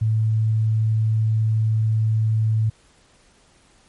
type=tone; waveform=sine; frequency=110 Hz; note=A2; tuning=in tune; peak=-16 dBFS; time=0.01-2.7 s; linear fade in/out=10 ms; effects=pink hiss -56 dBFS RMS until 3.88 s + MP3 48 kbps